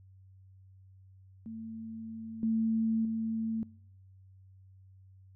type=tone with level steps; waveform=sine; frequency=223.5 Hz; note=A3; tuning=27 cents sharp; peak=-39 / -26 / -30 dBFS; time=1.46-3.63 s; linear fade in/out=0 ms; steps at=2.43 / 3.05 s; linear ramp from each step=2 ms; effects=noise-tail reverb RT60 0.8 s tail -25 dB re dry + added 95 Hz sine -54 dBFS peak until 5.35 s